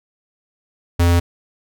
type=tone; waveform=square; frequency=86.2 Hz; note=F2; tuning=22 cents flat; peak=-12 dBFS; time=0.99-1.2 s; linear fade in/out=10 ms; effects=none